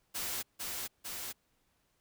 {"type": "noise with echo", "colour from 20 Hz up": "white", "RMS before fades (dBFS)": -37, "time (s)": [0.14, 0.43], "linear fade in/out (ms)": 20, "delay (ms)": 450, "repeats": 2, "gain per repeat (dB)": -2, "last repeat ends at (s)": 1.33, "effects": ["pink hiss -75 dBFS RMS until 2 s"]}